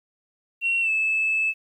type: tone with pitch glide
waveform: sine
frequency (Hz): 2732 to 2615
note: F7 to E7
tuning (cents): -39 to -15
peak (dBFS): -19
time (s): 0.61-1.54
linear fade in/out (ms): 50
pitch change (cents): -76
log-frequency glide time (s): 0.81-0.9
effects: tanh soft clip ceiling -15 dBFS + 10-bit